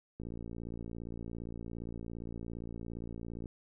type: click train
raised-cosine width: 3 ms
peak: -30 dBFS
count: 188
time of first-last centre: 0.2-3.458 s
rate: 57.4 Hz
effects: none